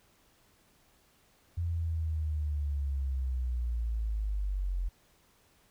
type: linear sweep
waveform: sine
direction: down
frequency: 86.1 to 43.65 Hz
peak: -29 dBFS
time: 1.57-4.89 s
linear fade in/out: 10 ms
effects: pink hiss -66 dBFS RMS until 5.7 s